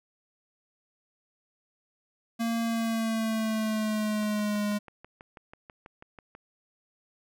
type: tone with pitch glide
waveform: square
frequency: 230 to 207.3 Hz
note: A#3 to G#3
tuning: -23 to -3 cents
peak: -27 dBFS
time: 2.39-4.79 s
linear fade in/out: 20 ms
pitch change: -180 cents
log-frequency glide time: 2.62-4.64 s
type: click train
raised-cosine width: 0.5 ms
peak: -31 dBFS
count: 14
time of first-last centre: 4.23-6.351 s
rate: 6.13 Hz
effects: none